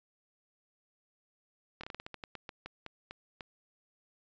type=slowing click train; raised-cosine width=0.3 ms; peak=-26 dBFS; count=15; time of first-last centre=1.81-3.408 s; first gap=25 ms; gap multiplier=1.21; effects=resampled to 16000 Hz